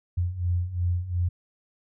sine beating tone pair, 86.5 / 89.3 Hz, F2 / F2, -16 / +39 cents, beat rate 2.8 Hz, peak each -29 / -25 dBFS, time 0.17-1.29 s, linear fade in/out 10 ms, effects none

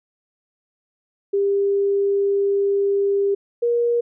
sine tone pair in turn, 398.9 / 474.4 Hz, G4 / A#4, +30 / +30 cents, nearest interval minor third, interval 300 cents, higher second, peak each -16 dBFS, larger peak neither, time 1.33-3.35 / 3.62-4.01 s, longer first, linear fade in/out 10 ms, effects none

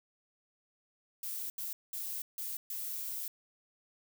violet noise bursts at uneven times, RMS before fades -39 dBFS, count 5, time 1.23-1.5 / 1.58-1.73 / 1.93-2.22 / 2.38-2.57 / 2.7-3.28 s, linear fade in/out 2 ms, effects none

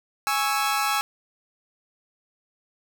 sawtooth chord, C# minor, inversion second, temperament equal, 830.6 / 1108.7 / 1318.5 Hz, G#5 / C#6 / E6, 0 / 0 / 0 cents, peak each -22 / -25 / -22 dBFS, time 0.27-1.01 s, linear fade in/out 0 ms, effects none

